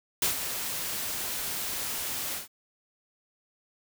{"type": "noise with ADSR envelope", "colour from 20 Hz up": "white", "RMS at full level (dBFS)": -24, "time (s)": [0.22, 2.48], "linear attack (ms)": 3, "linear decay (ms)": 120, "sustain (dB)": -9, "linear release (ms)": 140, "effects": []}